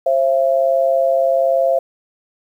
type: tone pair together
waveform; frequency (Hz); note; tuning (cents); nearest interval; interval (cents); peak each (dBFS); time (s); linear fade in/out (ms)
sine; 533 / 674.1; C5 / E5; +32 / +39; major third; 407; -15; 0.06-1.79; 5
effects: 8-bit